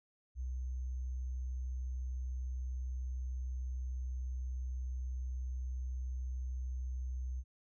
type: tone with sample-and-hold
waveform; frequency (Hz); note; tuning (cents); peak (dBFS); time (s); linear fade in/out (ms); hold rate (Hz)
sine; 63.3; B1; +43; -36; 0.35-7.44; 50; 6300
effects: resampled to 22050 Hz